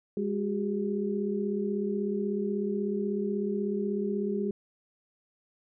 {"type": "tone cluster", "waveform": "sine", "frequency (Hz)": [204.2, 371.6, 407.9], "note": ["G#3", "F#4", "G#4"], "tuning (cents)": [-29, 7, -31], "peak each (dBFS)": [-30, -34, -32], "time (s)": [0.17, 4.51], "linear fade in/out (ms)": 2, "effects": []}